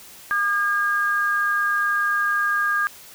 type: tone pair together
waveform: sine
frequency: 1211.4 / 1624 Hz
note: D#6 / G#6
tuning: -47 / -39 cents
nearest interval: perfect fourth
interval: 508 cents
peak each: -23 / -20 dBFS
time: 0.31-2.87 s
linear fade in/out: 0 ms
effects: white hiss -44 dBFS RMS until 3.14 s